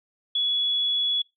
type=tone; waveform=sine; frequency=3387 Hz; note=G#7; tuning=33 cents sharp; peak=-21 dBFS; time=0.35-1.22 s; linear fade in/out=5 ms; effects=noise-tail reverb RT60 0.2 s tail -22 dB re dry